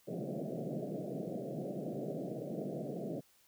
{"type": "band-pass noise", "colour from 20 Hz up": "pink", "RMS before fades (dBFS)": -40, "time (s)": [0.07, 3.21], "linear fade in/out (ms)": 20, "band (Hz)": [130, 690], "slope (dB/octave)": 96, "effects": ["white hiss -68 dBFS RMS until 3.47 s"]}